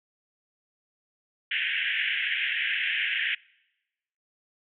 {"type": "band-pass noise", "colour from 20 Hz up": "pink", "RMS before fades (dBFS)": -28, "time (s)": [1.51, 3.35], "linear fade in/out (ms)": 5, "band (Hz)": [1600, 3200], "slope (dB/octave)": 96, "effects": ["noise-tail reverb RT60 1.0 s tail -26 dB re dry"]}